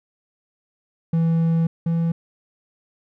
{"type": "tone pair in turn", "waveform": "triangle", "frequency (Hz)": [164.81, 166.53], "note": ["E3", "E3"], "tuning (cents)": [0, 18], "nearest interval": "unison", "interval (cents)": 18, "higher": "second", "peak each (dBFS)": [-14, -16], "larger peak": "first", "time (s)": [[1.13, 1.67], [1.86, 2.12]], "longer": "first", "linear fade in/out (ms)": 5, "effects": []}